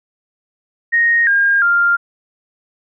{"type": "tone with pitch steps", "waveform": "sine", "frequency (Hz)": [1864.7, 1614, 1396.9], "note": ["A#6", "G#6", "F6"], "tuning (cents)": [0, -50, 0], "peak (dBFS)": -10, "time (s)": [0.92, 1.97], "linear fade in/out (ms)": 20, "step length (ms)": 350, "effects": []}